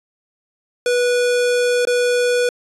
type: tone with dropouts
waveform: square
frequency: 489.4 Hz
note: B4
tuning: 16 cents flat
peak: -15 dBFS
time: 0.86-2.49 s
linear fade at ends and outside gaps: 2 ms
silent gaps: 1.852-1.872 s
effects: resampled to 24000 Hz